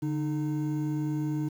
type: tone pair together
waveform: triangle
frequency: 146 / 306.7 Hz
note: D3 / D#4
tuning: -10 / -25 cents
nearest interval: octave + minor second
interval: 1285 cents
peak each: -28 dBFS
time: 0.02-1.49 s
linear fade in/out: 10 ms
effects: 9-bit